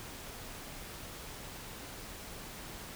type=silence; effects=pink hiss -46 dBFS RMS until 2.95 s